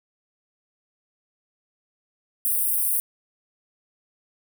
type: high-pass noise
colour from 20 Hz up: white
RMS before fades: -23 dBFS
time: 2.45-3 s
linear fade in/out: 0 ms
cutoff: 8800 Hz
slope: 96 dB/octave
effects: none